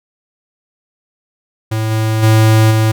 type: tone with level steps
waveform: square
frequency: 110 Hz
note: A2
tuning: in tune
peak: -15 / -13 / -7 / -10 dBFS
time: 1.71-2.92 s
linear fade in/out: 10 ms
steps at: 1.9 / 2.22 / 2.7 s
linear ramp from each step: 20 ms
effects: none